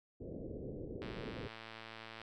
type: low-pass noise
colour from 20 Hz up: white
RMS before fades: -45 dBFS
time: 0.2-1.48 s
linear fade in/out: 10 ms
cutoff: 520 Hz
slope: 48 dB/octave
type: click train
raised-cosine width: 0.3 ms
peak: -32 dBFS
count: 135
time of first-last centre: 1.02-2.216 s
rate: 112 Hz
effects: none